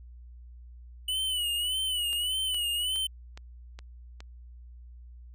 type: tone with vibrato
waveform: square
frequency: 2960 Hz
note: F#7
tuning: in tune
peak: -28 dBFS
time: 1.08-3.07 s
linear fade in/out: 5 ms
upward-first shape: sine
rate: 1.7 Hz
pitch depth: 80 cents each way
type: click train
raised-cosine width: 0.2 ms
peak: -27 dBFS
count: 6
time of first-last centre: 2.13-4.205 s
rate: 2.41 Hz
effects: added 60 Hz sine -45 dBFS peak until 5.34 s